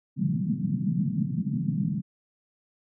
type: band-pass noise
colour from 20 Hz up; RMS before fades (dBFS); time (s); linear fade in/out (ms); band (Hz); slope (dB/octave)
white; -27; 0.16-2.02; 50; 130 to 220; 48
effects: none